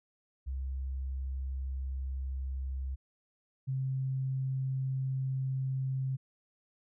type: tone pair in turn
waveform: sine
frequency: 66.2 / 132.4 Hz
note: C2 / C3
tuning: +21 / +21 cents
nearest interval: octave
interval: 1200 cents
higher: second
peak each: -33 / -30 dBFS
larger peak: second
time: 0.46-2.96 / 3.67-6.17 s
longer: neither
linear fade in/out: 20 ms
effects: none